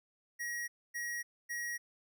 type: tone bursts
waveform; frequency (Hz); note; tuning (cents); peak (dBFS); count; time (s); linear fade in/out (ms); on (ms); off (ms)
square; 1900; A#6; +33; -37; 3; 0.39-1.78; 20; 290; 260
effects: none